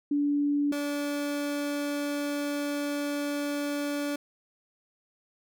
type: tone pair in turn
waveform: sine / 30% pulse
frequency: 288.8 / 288.8 Hz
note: D4 / D4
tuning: -29 / -29 cents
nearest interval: unison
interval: 0 cents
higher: neither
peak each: -23 / -26 dBFS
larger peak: first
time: 0.11-0.72 / 0.72-4.16 s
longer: second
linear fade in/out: 5 ms
effects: none